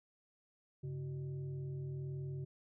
sine tone with frequency modulation, 138.59 Hz, C#3, in tune, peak -39 dBFS, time 0.83-2.45 s, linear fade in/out 10 ms, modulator 236 Hz, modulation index 0.55, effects none

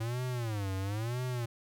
square tone with vibrato, 110 Hz, A2, in tune, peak -33 dBFS, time 0-1.46 s, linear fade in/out 10 ms, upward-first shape sine, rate 1 Hz, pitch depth 250 cents each way, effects none

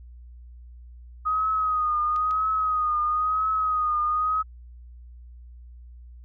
sine tone with vibrato, 1251 Hz, D#6, 9 cents sharp, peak -21 dBFS, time 1.25-4.43 s, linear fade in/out 20 ms, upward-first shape triangle, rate 1 Hz, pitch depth 56 cents each way
clicks, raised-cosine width 0.2 ms, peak -27 dBFS, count 2, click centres 2.162 / 2.31 s
effects added 60 Hz sine -42 dBFS peak until 6.24 s

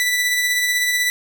sawtooth tone with tremolo, 1975.5 Hz, B6, in tune, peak -12 dBFS, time 0-1.1 s, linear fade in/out 0 ms, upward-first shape sine, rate 16 Hz, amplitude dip 30%, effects none

